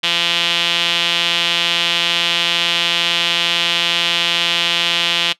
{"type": "tone with band-pass filter", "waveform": "sawtooth", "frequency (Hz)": 171.1, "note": "F3", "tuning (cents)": -35, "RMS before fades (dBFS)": -17, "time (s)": [0.03, 5.33], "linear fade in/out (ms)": 10, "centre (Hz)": 3200, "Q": 4, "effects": ["noise-tail reverb RT60 0.1 s tail -19 dB re dry"]}